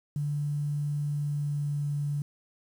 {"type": "tone with pitch glide", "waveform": "sine", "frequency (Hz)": [146.3, 144.95], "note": ["D3", "D3"], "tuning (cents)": [-6, -22], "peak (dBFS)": -27, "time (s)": [0.16, 2.22], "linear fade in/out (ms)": 2, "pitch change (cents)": -16, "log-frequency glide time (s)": [1.07, 1.93], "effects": ["9-bit"]}